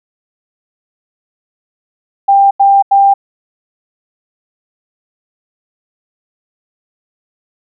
sine tone bursts, 793 Hz, G5, 20 cents sharp, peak -4 dBFS, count 3, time 2.28-3.14 s, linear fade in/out 10 ms, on 230 ms, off 85 ms, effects none

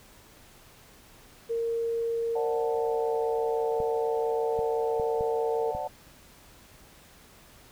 sine tone with pitch glide, 461.8 to 457.3 Hz, A#4 to A#4, -16 to -33 cents, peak -26 dBFS, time 1.49-5.72 s, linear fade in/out 20 ms, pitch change -17 cents, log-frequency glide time 2.61-3.14 s
sine chord, D dominant seventh, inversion third, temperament equal, 523.3 / 587.3 / 740 / 880 Hz, C5 / D5 / F#5 / A5, 0 / 0 / 0 / 0 cents, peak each -39 / -35 / -34 / -36 dBFS, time 2.35-5.88 s, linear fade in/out 10 ms
clicks, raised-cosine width 5 ms, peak -27 dBFS, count 5, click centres 3.803 / 4.591 / 4.998 / 5.209 / 5.75 s
effects pink hiss -54 dBFS RMS until 7.71 s

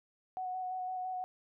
sine tone with vibrato, 740 Hz, F#5, in tune, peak -35 dBFS, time 0.37-1.24 s, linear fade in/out 0 ms, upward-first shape square, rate 5.9 Hz, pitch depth 13 cents each way, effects none

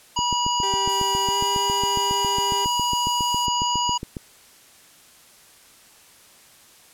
harmonic tone, 969 Hz, B5, 33 cents flat, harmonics 1 / 3 / 5 / 7, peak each -22 / -26 / -31 / -30 dBFS, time 0.16-3.98 s, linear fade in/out 10 ms
click train, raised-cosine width 3 ms, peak -17 dBFS, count 30, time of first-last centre 0.19-4.168 s, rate 7.29 Hz
30% pulse tone with pitch glide, 392 to 400.2 Hz, G4 to G4, 0 to +36 cents, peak -26 dBFS, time 0.63-2.65 s, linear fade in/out 2 ms, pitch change +36 cents, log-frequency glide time 1.25-1.38 s
violet noise, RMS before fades -35 dBFS, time 0.88-3.47 s, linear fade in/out 20 ms
effects white hiss -51 dBFS RMS until 6.93 s + low-pass 12000 Hz 12 dB/octave

